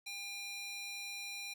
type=tone with high-pass filter; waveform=square; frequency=803 Hz; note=G5; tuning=41 cents sharp; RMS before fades=-44 dBFS; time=0.06-1.54 s; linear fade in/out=10 ms; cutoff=2900 Hz; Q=1.8; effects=none